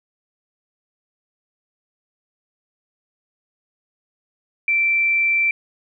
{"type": "tone", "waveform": "sine", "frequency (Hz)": 2342, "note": "D7", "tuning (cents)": -5, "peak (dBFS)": -15, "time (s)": [4.68, 5.51], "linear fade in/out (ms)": 2, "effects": []}